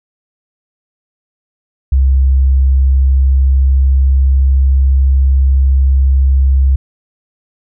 sine tone with pitch glide, 66.5 to 66.96 Hz, C2 to C2, +29 to +41 cents, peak -6 dBFS, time 1.92-6.76 s, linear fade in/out 5 ms, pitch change +12 cents, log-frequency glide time 2.66-4.5 s, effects none

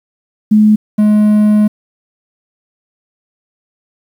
sine / triangle tone pair in turn, 213.2 / 210.9 Hz, G#3 / G#3, +46 / +27 cents, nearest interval unison, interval 19 cents, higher first, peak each -4 dBFS, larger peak neither, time 0.51-0.76 / 0.98-1.68 s, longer second, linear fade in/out 10 ms, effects 7-bit

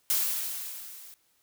blue noise with level ramp, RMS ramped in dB -25 to -49 dBFS, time 0.1-1.14 s, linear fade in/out 0 ms, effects white hiss -69 dBFS RMS until 1.42 s

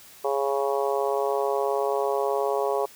harmonic tone, 138.59 Hz, C#3, in tune, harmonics 3 / 4 / 5 / 6 / 7 / 8, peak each -26 / -28 / -30 / -32 / -33 / -34 dBFS, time 0.24-2.86 s, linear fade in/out 10 ms, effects white hiss -49 dBFS RMS until 2.95 s

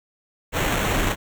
pink noise with sample-and-hold, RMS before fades -22 dBFS, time 0.52-1.16 s, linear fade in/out 50 ms, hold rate 4900 Hz, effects none

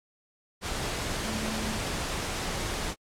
sine tone in noise, 218.2 Hz, A3, 14 cents flat, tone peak -34 dBFS, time 1.22-1.81 s, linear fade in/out 50 ms, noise pink, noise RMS -32 dBFS, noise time 0.61-2.95 s, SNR -5 dB, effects low-pass 9000 Hz 12 dB/octave + AAC 64 kbps

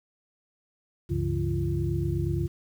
sine tone cluster, 69.2 / 97.1 / 139.5 / 168.3 / 344 Hz, C#2 / G2 / C#3 / E3 / F4, -2 / -16 / +11 / +36 / -26 cents, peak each -32 / -30 / -29 / -35 / -32 dBFS, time 1.09-2.48 s, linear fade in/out 20 ms, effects 9-bit

